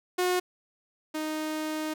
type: tone pair in turn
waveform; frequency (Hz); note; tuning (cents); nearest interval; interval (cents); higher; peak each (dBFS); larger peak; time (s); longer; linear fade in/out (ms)
sawtooth; 362 / 310.2; F#4 / D#4; -38 / -5; minor third; 267; first; -20 / -26; first; 0.18-0.4 / 1.14-1.94; second; 10
effects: none